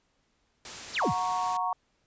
white noise, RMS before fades -40 dBFS, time 0.65-1.57 s, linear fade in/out 2 ms
sine exponential sweep, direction down, 6272 to 66.8 Hz, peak -25 dBFS, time 0.93-1.14 s, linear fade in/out 50 ms
sine chord, F# major, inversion none, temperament equal with one note detuned, 731.1 / 932.3 / 1108.7 Hz, F#5 / A#5 / C#6, -21 / 0 / 0 cents, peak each -31 dBFS, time 1.02-1.73 s, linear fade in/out 2 ms
effects pink hiss -72 dBFS RMS until 2.06 s + resampled to 16000 Hz

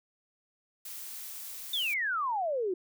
blue noise, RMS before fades -42 dBFS, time 0.85-1.94 s, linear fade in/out 5 ms
sine exponential sweep, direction down, 3655 to 349.2 Hz, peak -28 dBFS, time 1.73-2.74 s, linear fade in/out 5 ms
effects none

